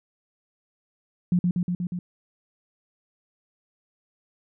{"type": "tone with echo", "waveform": "sine", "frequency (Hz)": 177.4, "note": "F3", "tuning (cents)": 27, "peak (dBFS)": -17, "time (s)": [1.32, 1.39], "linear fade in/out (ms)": 2, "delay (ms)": 120, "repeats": 5, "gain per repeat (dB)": -2, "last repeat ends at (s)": 1.99, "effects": []}